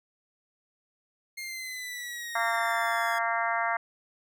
sawtooth exponential sweep, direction down, 2128 to 1666 Hz, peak -32 dBFS, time 1.37-3.19 s, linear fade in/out 10 ms
harmonic tone, 230 Hz, A#3, 23 cents flat, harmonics 3 / 4 / 5 / 6 / 7 / 8 / 9, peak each -31 / -32 / -33 / -34 / -34 / -35 / -36 dBFS, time 2.35-3.77 s, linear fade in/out 5 ms
effects none

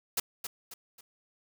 white noise with echo, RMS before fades -29 dBFS, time 0.17-0.2 s, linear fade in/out 5 ms, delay 270 ms, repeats 3, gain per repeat -8 dB, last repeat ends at 1.01 s, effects none

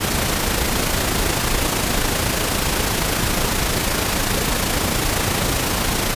pink noise with amplitude modulation, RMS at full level -18 dBFS, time 0-6.15 s, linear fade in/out 20 ms, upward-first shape sine, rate 27.9 Hz, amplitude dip 40%, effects resampled to 32000 Hz

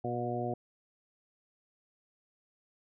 harmonic tone with a mistuned harmonic, 121.2 Hz, B2, 32 cents flat, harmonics 1 / 2 / 3 / 4 / 5 / 6, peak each -38 / -39 / -38 / -41 / -40 / -37 dBFS, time 0.04-0.54 s, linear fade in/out 5 ms, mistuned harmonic 6, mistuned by -18 cents, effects none

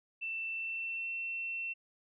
sine tone with pitch glide, 2672 to 2700 Hz, E7 to E7, +23 to +41 cents, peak -35 dBFS, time 0.21-1.74 s, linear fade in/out 20 ms, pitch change +18 cents, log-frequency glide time 0.51-1.07 s, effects none

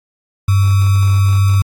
sine tone with sample-and-hold, 98 Hz, G2, in tune, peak -8 dBFS, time 0.48-1.62 s, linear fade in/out 5 ms, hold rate 1225 Hz, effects AAC 64 kbps

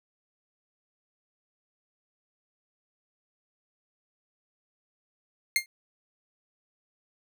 sawtooth tone with exponential decay, 2119 Hz, C7, 21 cents sharp, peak -14 dBFS, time 5.56-5.66 s, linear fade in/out 1 ms, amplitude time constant 21 ms, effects none

